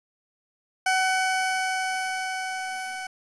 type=tone with level ramp; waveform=20% pulse; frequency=752 Hz; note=F#5; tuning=28 cents sharp; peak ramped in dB=-15 to -27 dBFS; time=0.86-3.07 s; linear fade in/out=5 ms; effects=resampled to 22050 Hz + 8-bit